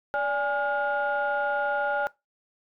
sine tone cluster, 580 / 826 / 1422 Hz, D5 / G#5 / F6, -22 / -10 / +31 cents, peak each -27 dBFS, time 0.14-2.07 s, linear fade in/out 0 ms, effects noise-tail reverb RT60 0.2 s tail -21 dB re dry + tanh soft clip ceiling -18 dBFS

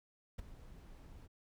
brown noise with ADSR envelope, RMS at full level -39 dBFS, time 0.38-1.28 s, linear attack 12 ms, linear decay 11 ms, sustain -15 dB, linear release 26 ms, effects none

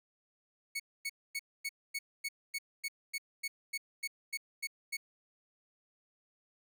sawtooth tone bursts, 2217 Hz, C#7, in tune, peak -31 dBFS, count 15, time 0.75-4.97 s, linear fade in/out 10 ms, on 48 ms, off 250 ms, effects none

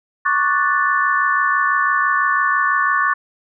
sine chord, D major seventh, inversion third, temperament equal, 1108.7 / 1174.7 / 1480 / 1760 Hz, C#6 / D6 / F#6 / A6, 0 / 0 / 0 / 0 cents, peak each -18 / -22 / -21 / -19 dBFS, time 0.25-3.14 s, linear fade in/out 10 ms, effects none

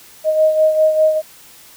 sine beating tone pair, 624 / 629 Hz, D#5 / D#5, +5 / +19 cents, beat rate 5 Hz, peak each -11 / -19 dBFS, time 0.24-1.22 s, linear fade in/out 50 ms, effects white hiss -43 dBFS RMS until 1.76 s

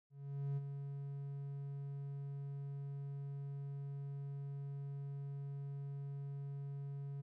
triangle tone with ADSR envelope, 140 Hz, C#3, 18 cents sharp, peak -33 dBFS, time 0.1-7.22 s, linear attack 470 ms, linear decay 29 ms, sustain -7 dB, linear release 17 ms, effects none

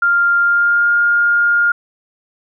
sine tone with pitch glide, 1396.9 to 1413.9 Hz, F6 to F6, 0 to +21 cents, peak -10 dBFS, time 0.02-1.72 s, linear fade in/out 5 ms, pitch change +21 cents, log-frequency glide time 0.39-0.92 s, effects none

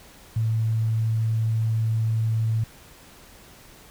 sine tone, 111.7 Hz, A2, 27 cents sharp, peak -20 dBFS, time 0.36-2.64 s, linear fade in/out 5 ms, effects pink hiss -49 dBFS RMS until 3.9 s

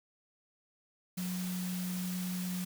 sine tone in noise, 181.7 Hz, F#3, 31 cents flat, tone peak -34 dBFS, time 1.17-2.65 s, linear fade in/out 10 ms, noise white, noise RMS -44 dBFS, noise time 1.17-2.65 s, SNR +7 dB, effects none

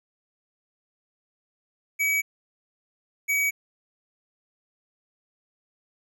square tone pair in turn, 2276 / 2268 Hz, C#7 / C#7, +45 / +39 cents, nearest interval unison, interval 6 cents, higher first, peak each -22 / -22 dBFS, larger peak neither, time 1.99-2.22 / 3.28-3.51 s, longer neither, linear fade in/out 20 ms, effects none

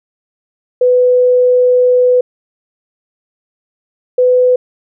sine tone pair in turn, 498.3 / 501.1 Hz, B4 / B4, +15 / +25 cents, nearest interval unison, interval 10 cents, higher second, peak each -6 dBFS, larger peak neither, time 0.81-2.21 / 4.18-4.56 s, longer first, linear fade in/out 5 ms, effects none

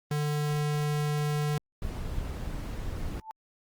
square tone, 148.6 Hz, D3, 21 cents sharp, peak -27 dBFS, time 0.11-1.58 s, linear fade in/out 2 ms
brown noise, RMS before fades -34 dBFS, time 1.82-3.2 s, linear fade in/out 2 ms
sine tone with exponential growth, 880 Hz, A5, in tune, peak -33 dBFS, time 3.15-3.31 s, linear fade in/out 0 ms, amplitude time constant 34 ms
effects Opus 32 kbps

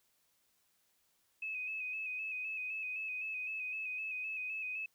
sine tone with vibrato, 2550 Hz, D#7, 42 cents sharp, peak -37 dBFS, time 1.42-4.86 s, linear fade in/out 5 ms, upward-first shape square, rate 3.9 Hz, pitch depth 33 cents each way, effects white hiss -75 dBFS RMS until 4.94 s

